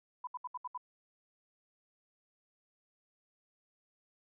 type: tone bursts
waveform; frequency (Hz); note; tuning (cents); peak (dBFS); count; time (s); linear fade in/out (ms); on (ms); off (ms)
sine; 994; B5; +11; -37; 6; 0.24-0.777; 5; 32; 69
effects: none